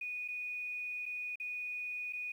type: tone with dropouts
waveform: sine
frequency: 2471 Hz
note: D#7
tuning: 13 cents flat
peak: -37 dBFS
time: 0.01-2.32 s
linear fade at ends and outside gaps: 5 ms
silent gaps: 0.279-0.284 / 1.057-1.061 / 1.357-1.399 / 2.126-2.132 s
effects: 11-bit